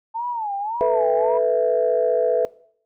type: tone with vibrato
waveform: sine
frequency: 880 Hz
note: A5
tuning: in tune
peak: -23 dBFS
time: 0.14-1.39 s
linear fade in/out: 20 ms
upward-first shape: sine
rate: 1.8 Hz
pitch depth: 180 cents each way
type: chord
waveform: sine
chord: A suspended second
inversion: none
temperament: just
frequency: 440 / 495 / 660 Hz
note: A4 / B4 / E5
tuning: 0 / +4 / +2 cents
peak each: -22 / -18 / -19 dBFS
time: 0.81-2.45 s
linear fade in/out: 0 ms
effects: noise-tail reverb RT60 0.6 s tail -21 dB re dry + tanh soft clip ceiling -8 dBFS